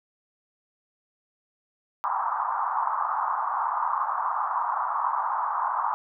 pink band-pass noise, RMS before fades -27 dBFS, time 2.04-5.94 s, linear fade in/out 0 ms, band 860 to 1200 Hz, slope 48 dB/octave, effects none

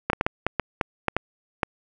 clicks, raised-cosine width 0.5 ms, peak -6 dBFS, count 10, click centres 0.1 / 0.132 / 0.211 / 0.265 / 0.466 / 0.597 / 0.812 / 1.083 / 1.166 / 1.632 s, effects none

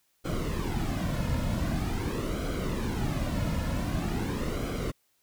brown noise with flanger, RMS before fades -30 dBFS, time 0.24-4.92 s, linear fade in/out 20 ms, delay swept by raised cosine 1.1 to 2.6 ms, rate 0.45 Hz, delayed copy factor -0.65, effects white hiss -71 dBFS RMS until 5.22 s

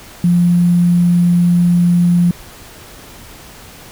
sine tone with sample-and-hold, 174.61 Hz, F3, in tune, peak -8 dBFS, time 0.24-2.31 s, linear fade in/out 2 ms, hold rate 11025 Hz, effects pink hiss -37 dBFS RMS until 3.91 s

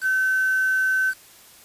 sine tone with quantisation, 1530 Hz, G6, 42 cents flat, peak -18 dBFS, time 0.01-1.14 s, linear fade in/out 50 ms, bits 6, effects white hiss -49 dBFS RMS until 1.64 s + resampled to 32000 Hz

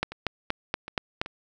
two click trains, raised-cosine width 0.3 ms, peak -9 / -21 dBFS, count 6 / 4, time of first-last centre 0.03-1.215 / 0.12-1.261 s, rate 4.22 / 2.63 Hz, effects none

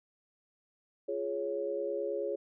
sine chord, Db major, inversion first, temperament just, 346.5 / 415.8 / 554.4 Hz, F4 / Ab4 / Db5, -14 / +2 / 0 cents, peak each -39 / -35 / -35 dBFS, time 1.08-2.36 s, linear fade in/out 10 ms, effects none

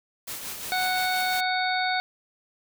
white noise with tremolo, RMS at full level -34 dBFS, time 0.27-1.41 s, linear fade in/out 10 ms, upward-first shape sine, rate 5.7 Hz, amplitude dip 40%
harmonic tone, 740 Hz, F#5, in tune, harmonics 1 / 2 / 3 / 5 / 6, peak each -26 / -29 / -31 / -33 / -34 dBFS, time 0.72-2 s, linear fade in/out 0 ms
effects none

